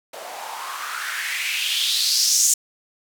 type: noise with band-pass filter sweep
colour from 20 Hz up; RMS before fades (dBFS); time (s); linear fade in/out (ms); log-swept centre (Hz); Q
blue; -23; 0.13-2.54; 5; 580 to 7100; 4.1
effects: none